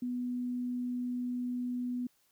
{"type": "tone", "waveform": "sine", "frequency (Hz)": 246.9, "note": "B3", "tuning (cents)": 0, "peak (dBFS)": -32, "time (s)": [0.02, 2.07], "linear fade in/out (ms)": 5, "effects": ["white hiss -71 dBFS RMS until 2.31 s"]}